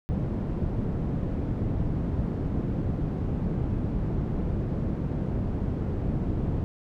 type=low-pass noise; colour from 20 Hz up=white; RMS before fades=-28 dBFS; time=0.09-6.64 s; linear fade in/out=0 ms; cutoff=190 Hz; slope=12 dB/octave; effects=none